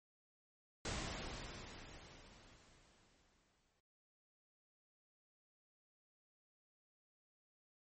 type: noise with exponential decay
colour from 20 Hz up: pink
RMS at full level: -41 dBFS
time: 0.85-3.8 s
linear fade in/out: 2 ms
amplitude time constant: 640 ms
effects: noise-tail reverb RT60 0.6 s tail -23 dB re dry + MP3 32 kbps